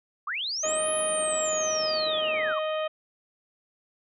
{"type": "linear two-way sweep", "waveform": "sine", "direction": "up then down", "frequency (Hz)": [1046.5, 10360, 1046.5], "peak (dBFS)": -28, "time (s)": [0.27, 2.59], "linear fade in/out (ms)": 5, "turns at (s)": 0.91}
{"type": "harmonic tone", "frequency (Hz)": 622.3, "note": "D#5", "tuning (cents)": 0, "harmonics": [1, 2, 3, 4, 5, 6], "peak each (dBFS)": [-27, -34, -41, -41, -39, -49], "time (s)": [0.63, 2.88], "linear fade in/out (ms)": 10}
{"type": "band-pass noise", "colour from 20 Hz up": "pink", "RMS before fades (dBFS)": -44, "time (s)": [0.64, 2.53], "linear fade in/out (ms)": 10, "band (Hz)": [250, 870], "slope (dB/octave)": 12}
{"effects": []}